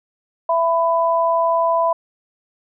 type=tone pair together; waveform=sine; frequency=666.1 / 998 Hz; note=E5 / B5; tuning=+18 / +18 cents; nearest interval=perfect fifth; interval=700 cents; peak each=-17 dBFS; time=0.49-1.93 s; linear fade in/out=5 ms; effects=none